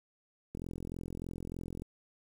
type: click train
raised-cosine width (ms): 3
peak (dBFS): -28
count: 56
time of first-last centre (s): 0.55-1.82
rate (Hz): 43.3
effects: 9-bit